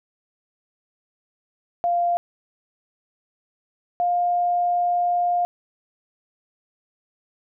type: tone pair in turn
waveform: sine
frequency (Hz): 696 / 705.3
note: F5 / F5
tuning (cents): -6 / +17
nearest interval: unison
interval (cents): 23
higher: second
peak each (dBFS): -18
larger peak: neither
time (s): 1.84-2.17 / 4-5.45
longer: second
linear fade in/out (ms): 0
effects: none